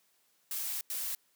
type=noise bursts at uneven times; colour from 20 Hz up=blue; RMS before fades=-36 dBFS; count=2; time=0.51-0.81 / 0.9-1.15 s; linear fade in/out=2 ms; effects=white hiss -71 dBFS RMS until 1.35 s + high-pass 150 Hz 12 dB/octave